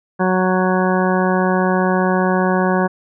harmonic tone, 185 Hz, F#3, in tune, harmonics 1 / 2 / 3 / 4 / 5 / 6 / 8 / 9, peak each -17 / -20 / -22 / -23 / -24 / -25 / -26 / -27 dBFS, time 0.19-2.88 s, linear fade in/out 20 ms, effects none

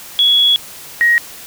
sine tone pair in turn, 3362 / 1886.9 Hz, G#7 / A#6, +20 / +21 cents, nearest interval minor seventh, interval 999 cents, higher first, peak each -8 dBFS, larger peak neither, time 0.19-0.56 / 1.01-1.18 s, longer first, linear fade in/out 0 ms, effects white hiss -34 dBFS RMS until 1.46 s

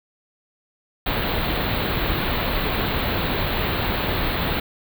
pink band-stop noise, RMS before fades -23 dBFS, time 1.06-4.6 s, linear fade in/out 5 ms, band 4300 to 14000 Hz, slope 96 dB/octave, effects none

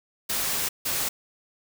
white noise bursts at uneven times, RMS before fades -27 dBFS, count 2, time 0.29-0.69 / 0.85-1.09 s, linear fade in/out 10 ms, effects none

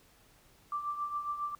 sine tone with tremolo, 1174.7 Hz, D6, in tune, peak -30 dBFS, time 0.72-1.55 s, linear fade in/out 2 ms, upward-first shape triangle, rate 7.3 Hz, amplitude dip 70%, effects pink hiss -63 dBFS RMS until 1.59 s

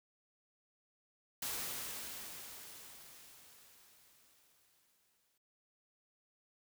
white noise with exponential decay, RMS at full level -39 dBFS, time 1.42-5.38 s, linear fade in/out 5 ms, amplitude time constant 860 ms, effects none

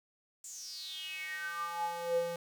square tone with high-pass filter sweep, 170.8 Hz, F3, 38 cents flat, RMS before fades -38 dBFS, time 0.44-2.36 s, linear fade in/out 2 ms, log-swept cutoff 7600 to 370 Hz, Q 8.2, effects 10-bit

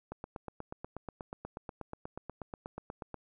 click train, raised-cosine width 1 ms, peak -26 dBFS, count 26, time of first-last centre 0.12-3.143 s, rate 8.27 Hz, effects none

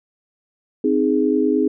sine chord, Ab major, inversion first, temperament equal, 261.6 / 311.1 / 415.3 Hz, C4 / Eb4 / Ab4, 0 / 0 / 0 cents, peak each -19 dBFS, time 0.84-1.68 s, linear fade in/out 5 ms, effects none

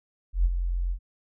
sine tone with ADSR envelope, 43.96 Hz, F1, 12 cents sharp, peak -16 dBFS, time 0.33-0.99 s, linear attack 120 ms, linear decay 33 ms, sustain -8 dB, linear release 77 ms, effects none

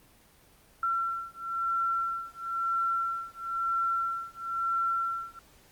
sine beating tone pair, 1355 / 1356 Hz, E6 / E6, +47 / +49 cents, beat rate 1 Hz, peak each -31 dBFS, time 0.83-5.39 s, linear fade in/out 2 ms, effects pink hiss -59 dBFS RMS until 5.71 s + Opus 24 kbps

